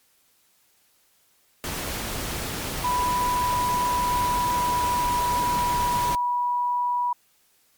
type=noise; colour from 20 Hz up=pink; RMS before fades=-30 dBFS; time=1.64-6.15 s; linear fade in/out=0 ms
type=tone with pitch glide; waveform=sine; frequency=987 to 975.1 Hz; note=B5 to B5; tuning=-1 to -22 cents; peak=-21 dBFS; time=2.84-7.13 s; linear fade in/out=5 ms; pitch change=-21 cents; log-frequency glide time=3.27-5.97 s
effects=white hiss -63 dBFS RMS until 7.77 s + MP3 96 kbps